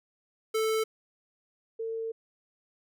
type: tone pair in turn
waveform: square / sine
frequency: 440 / 450.8 Hz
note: A4 / A4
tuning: 0 / +42 cents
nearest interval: unison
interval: 42 cents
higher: second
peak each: -26 / -31 dBFS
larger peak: first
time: 0.54-0.84 / 1.79-2.12 s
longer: second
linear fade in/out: 10 ms
effects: none